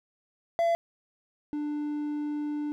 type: tone pair in turn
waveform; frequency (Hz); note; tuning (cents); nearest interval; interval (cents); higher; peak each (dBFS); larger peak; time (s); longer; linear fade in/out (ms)
triangle; 676 / 296.3; E5 / D4; +43 / +15; octave + major second; 1428; first; -20 / -27; first; 0.59-0.75 / 1.53-2.72; second; 0
effects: none